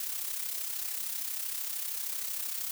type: noise with amplitude modulation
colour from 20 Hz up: blue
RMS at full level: -33 dBFS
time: 0-2.71 s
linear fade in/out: 2 ms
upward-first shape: sine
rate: 33 Hz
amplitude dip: 55%
effects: none